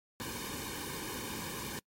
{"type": "noise with comb filter", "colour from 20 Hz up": "pink", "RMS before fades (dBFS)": -40, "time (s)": [0.2, 1.79], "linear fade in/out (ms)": 0, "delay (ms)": 1.5, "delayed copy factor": -1, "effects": ["noise-tail reverb RT60 0.1 s tail -26 dB re dry", "MP3 64 kbps"]}